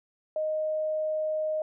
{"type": "tone", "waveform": "sine", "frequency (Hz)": 621, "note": "D#5", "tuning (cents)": -3, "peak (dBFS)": -26, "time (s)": [0.36, 1.62], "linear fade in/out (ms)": 2, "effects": []}